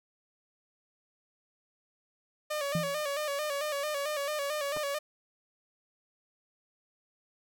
sawtooth tone with vibrato, 584 Hz, D5, 10 cents flat, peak -27 dBFS, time 2.5-4.99 s, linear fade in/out 10 ms, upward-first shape square, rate 4.5 Hz, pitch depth 63 cents each way
sine tone with exponential decay, 166.9 Hz, E3, 22 cents sharp, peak -25 dBFS, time 2.75-3.02 s, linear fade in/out 2 ms, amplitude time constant 57 ms
clicks, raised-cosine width 1 ms, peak -27 dBFS, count 2, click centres 4.765 / 4.772 s
effects none

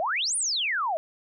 sine exponential two-way sweep, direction up then down, 607 to 9956 to 607 Hz, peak -24 dBFS, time 0-0.97 s, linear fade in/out 0 ms, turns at 0.36 s, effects none

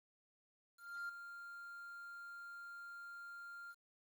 triangle tone with ADSR envelope, 1396 Hz, F6, 1 cent flat, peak -38 dBFS, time 0.77-3.75 s, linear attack 320 ms, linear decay 6 ms, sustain -9 dB, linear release 47 ms, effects tanh soft clip ceiling -35 dBFS + 11-bit

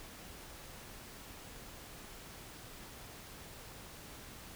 silence, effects pink hiss -51 dBFS RMS until 4.55 s

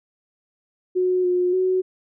sine tone with pitch steps, 366.2 / 359.5 / 371.6 Hz, F#4 / F#4 / F#4, -18 / -50 / +7 cents, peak -17 dBFS, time 0.95-1.82 s, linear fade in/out 20 ms, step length 290 ms, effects none

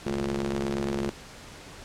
sawtooth ring-modulated tone, 68.4 Hz, C#2, 23 cents flat, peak -20 dBFS, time 0.06-1.1 s, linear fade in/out 5 ms, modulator 283 Hz, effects pink hiss -45 dBFS RMS until 1.84 s + low-pass 8000 Hz 12 dB/octave

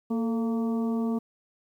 harmonic tone with a mistuned harmonic, 230 Hz, A#3, 23 cents flat, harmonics 1 / 2 / 3 / 4 / 5, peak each -25 / -34 / -41 / -44 / -44 dBFS, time 0.1-1.19 s, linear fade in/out 10 ms, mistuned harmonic 2, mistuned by -63 cents, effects 10-bit

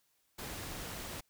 pink noise, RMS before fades -43 dBFS, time 0.38-1.21 s, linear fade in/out 10 ms, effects white hiss -75 dBFS RMS until 1.29 s

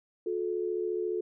sine tone pair together, 359.1 / 433.5 Hz, F4 / A4, +48 / -26 cents, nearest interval minor third, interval 326 cents, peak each -31 / -32 dBFS, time 0.26-1.21 s, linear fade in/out 5 ms, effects none

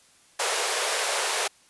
pink high-pass noise, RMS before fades -26 dBFS, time 0.39-1.48 s, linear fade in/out 10 ms, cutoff 430 Hz, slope 48 dB/octave, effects white hiss -58 dBFS RMS until 1.69 s + resampled to 24000 Hz

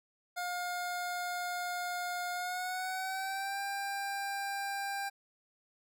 25% pulse tone with pitch glide, 712 to 794.6 Hz, F5 to G5, +33 to +23 cents, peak -31 dBFS, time 0.36-5.1 s, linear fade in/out 20 ms, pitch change +190 cents, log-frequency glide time 2.33-3.6 s, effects none

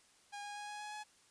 sawtooth tone with pitch steps, 816 / 821.7 / 827.4 / 833.1 / 838.9 / 844.8 Hz, G#5 / G#5 / G#5 / G#5 / G#5 / G#5, -31 / -19 / -7 / +5 / +17 / +29 cents, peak -40 dBFS, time 0.32-1.04 s, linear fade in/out 20 ms, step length 120 ms, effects white hiss -67 dBFS RMS until 1.3 s + resampled to 22050 Hz

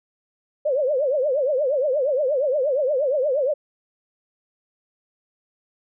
sine tone with vibrato, 554.4 Hz, C#5, in tune, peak -18 dBFS, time 0.65-3.54 s, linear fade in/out 10 ms, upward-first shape triangle, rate 8.5 Hz, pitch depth 220 cents each way, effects none

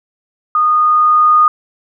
sine tone with level ramp, 1230 Hz, D#6, 20 cents flat, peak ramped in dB -9 to -5 dBFS, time 0.55-1.48 s, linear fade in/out 2 ms, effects none

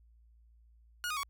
sawtooth tone with pitch steps, 1443 / 1235 / 1119 Hz, F#6 / D#6 / C#6, -44 / -13 / +16 cents, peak -30 dBFS, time 1.04-1.232 s, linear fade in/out 0 ms, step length 64 ms, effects added 57 Hz sine -59 dBFS peak until 1.29 s

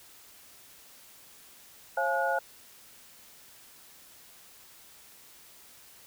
sine tone cluster, 540 / 688 / 848 / 1448 Hz, C#5 / F5 / G#5 / F#6, -45 / -26 / +36 / -38 cents, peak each -31 dBFS, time 1.97-2.39 s, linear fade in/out 5 ms, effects white hiss -54 dBFS RMS until 6.06 s

